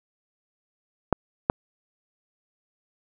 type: clicks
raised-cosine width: 1 ms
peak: -4 dBFS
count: 2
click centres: 1.127 / 1.499 s
effects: none